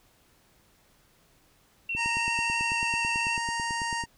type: tone with vibrato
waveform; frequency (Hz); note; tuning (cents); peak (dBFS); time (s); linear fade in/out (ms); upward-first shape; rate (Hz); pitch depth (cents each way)
sine; 2706; E7; +45; -28; 1.89-3.37; 5; sine; 12; 19
type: click train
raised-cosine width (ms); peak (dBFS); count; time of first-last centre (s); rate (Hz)
3; -26; 20; 1.95-4.038; 9.1
type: harmonic tone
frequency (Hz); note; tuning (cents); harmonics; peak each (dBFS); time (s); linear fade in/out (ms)
930; A#5; -4; 1 / 2 / 3 / 5 / 6 / 7 / 8 / 9 / 10; -31 / -33 / -38 / -40 / -44 / -44 / -46 / -48 / -47; 1.96-4.06; 50
effects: pink hiss -63 dBFS RMS until 4.17 s